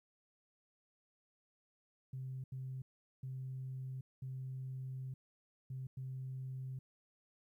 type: tone bursts at uneven times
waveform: sine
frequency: 130.81 Hz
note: C3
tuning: in tune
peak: -40 dBFS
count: 6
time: 2.13-2.44 / 2.52-2.82 / 3.23-4.01 / 4.22-5.14 / 5.7-5.87 / 5.97-6.79 s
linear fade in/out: 5 ms
effects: tanh soft clip ceiling -36 dBFS + 13-bit